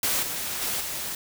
white noise with level steps, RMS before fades -25 / -31 / -28 / -32 dBFS, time 0.03-1.15 s, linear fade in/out 2 ms, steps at 0.22 / 0.61 / 0.8 s, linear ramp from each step 10 ms, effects none

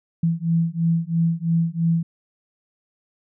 sine beating tone pair, 164.81 / 167.81 Hz, E3 / E3, 0 / +31 cents, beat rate 3 Hz, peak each -21 dBFS, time 0.23-2.03 s, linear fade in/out 5 ms, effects none

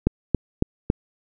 click train, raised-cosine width 3 ms, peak -4 dBFS, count 4, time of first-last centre 0.07-0.901 s, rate 3.61 Hz, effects none

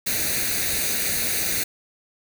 white noise with comb filter, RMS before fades -24 dBFS, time 0.06-1.64 s, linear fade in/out 10 ms, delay 0.47 ms, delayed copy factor +0.7, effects none

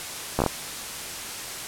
slowing click train, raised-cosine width 1 ms, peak -7 dBFS, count 5, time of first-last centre 0.39-0.463 s, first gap 13 ms, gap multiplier 1.23, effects white hiss -34 dBFS RMS until 1.67 s + low-pass 11000 Hz 12 dB/octave

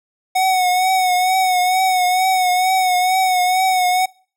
square tone with vibrato, 740 Hz, F#5, in tune, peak -14 dBFS, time 0.35-4.06 s, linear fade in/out 10 ms, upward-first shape triangle, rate 2.2 Hz, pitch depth 47 cents each way, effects noise-tail reverb RT60 0.4 s tail -23 dB re dry

